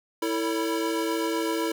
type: tone cluster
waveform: square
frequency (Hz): 328.6 / 448.9 / 566 / 978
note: E4 / A4 / C#5 / B5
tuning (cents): -5 / +35 / +36 / -17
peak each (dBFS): -28 / -31 / -36 / -36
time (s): 0.22-1.72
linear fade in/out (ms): 5
effects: none